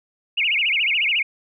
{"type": "tone with vibrato", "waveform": "sine", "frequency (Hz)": 2496, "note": "D#7", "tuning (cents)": 5, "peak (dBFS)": -17, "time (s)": [0.37, 1.23], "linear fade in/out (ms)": 10, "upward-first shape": "sine", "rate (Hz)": 14, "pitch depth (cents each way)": 280, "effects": []}